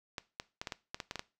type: clicks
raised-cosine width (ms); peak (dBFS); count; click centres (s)
0.2; -20; 10; 0.182 / 0.399 / 0.615 / 0.672 / 0.722 / 0.945 / 1.002 / 1.111 / 1.157 / 1.194
effects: noise-tail reverb RT60 0.3 s tail -19 dB re dry